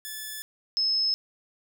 5% pulse / sine tone pair in turn, 1733 / 5193 Hz, A6 / E8, -27 / -27 cents, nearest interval octave + perfect fifth, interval 1900 cents, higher second, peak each -24 / -22 dBFS, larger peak second, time 0.05-0.42 / 0.77-1.14 s, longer neither, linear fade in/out 0 ms, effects none

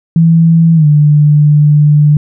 sine tone with pitch glide, 164.9 to 148.62 Hz, E3 to D3, +1 to +21 cents, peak -3 dBFS, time 0.16-2.17 s, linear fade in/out 2 ms, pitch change -180 cents, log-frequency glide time 0.75-0.86 s, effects none

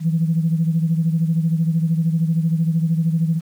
sine beating tone pair, 161.7 / 174.7 Hz, E3 / F3, -33 / +1 cents, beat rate 13 Hz, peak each -16 / -22 dBFS, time 0-3.41 s, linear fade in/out 50 ms, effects tanh soft clip ceiling -8 dBFS + 8-bit

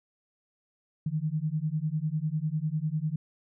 sine beating tone pair, 150 / 160 Hz, D3 / D#3, +37 / +49 cents, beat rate 10 Hz, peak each -30 dBFS, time 1.06-3.16 s, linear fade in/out 5 ms, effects none

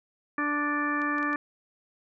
harmonic tone, 293.4 Hz, D4, 2 cents flat, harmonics 1 / 2 / 3 / 4 / 5 / 6 / 8, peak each -30 / -41 / -42 / -30 / -40 / -30 / -41 dBFS, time 0.38-1.36 s, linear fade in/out 2 ms
clicks, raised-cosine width 0.2 ms, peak -30 dBFS, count 4, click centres 1.018 / 1.183 / 1.229 / 1.331 s
effects none

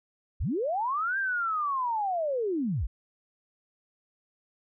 sine linear two-way sweep, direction up then down, 33.85 to 1611 to 33.85 Hz, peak -26 dBFS, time 0.4-2.87 s, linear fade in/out 10 ms, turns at 1.18 s, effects none

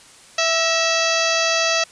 harmonic tone with a mistuned harmonic, 659.3 Hz, E5, in tune, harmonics 1 / 2 / 3 / 4 / 5 / 6 / 7 / 8 / 9 / 10, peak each -22 / -25 / -26 / -23 / -28 / -28 / -26 / -29 / -27 / -31 dBFS, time 0.38-1.84 s, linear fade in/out 5 ms, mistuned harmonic 3, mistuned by -61 cents, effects white hiss -46 dBFS RMS until 1.91 s + resampled to 22050 Hz

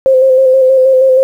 sine tone with vibrato, 523.3 Hz, C5, in tune, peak -4 dBFS, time 0.06-1.23 s, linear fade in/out 0 ms, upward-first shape square, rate 6.3 Hz, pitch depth 25 cents each way, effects 7-bit

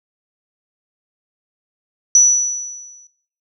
sine tone with exponential decay, 5920 Hz, F#8, in tune, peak -4 dBFS, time 2.15-3.07 s, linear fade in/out 2 ms, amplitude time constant 200 ms, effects noise-tail reverb RT60 0.6 s tail -19 dB re dry + tanh soft clip ceiling 0 dBFS

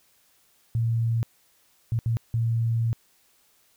sine tone bursts at uneven times, 115.1 Hz, A#2, 22 cents flat, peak -21 dBFS, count 4, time 0.75-1.23 / 1.92-1.99 / 2.06-2.17 / 2.34-2.93 s, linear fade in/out 0 ms, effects white hiss -63 dBFS RMS until 3.76 s

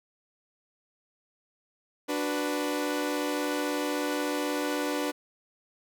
sawtooth chord, B minor, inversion first, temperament equal, 293.7 / 370 / 493.9 Hz, D4 / F#4 / B4, 0 / 0 / 0 cents, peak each -26 / -32 / -29 dBFS, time 2.08-5.12 s, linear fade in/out 20 ms, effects none

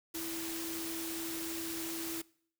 sine tone in noise, 329.6 Hz, E4, in tune, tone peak -40 dBFS, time 0.14-2.22 s, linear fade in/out 10 ms, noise white, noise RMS -41 dBFS, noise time 0.14-2.22 s, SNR -2 dB, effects noise-tail reverb RT60 0.6 s tail -23 dB re dry

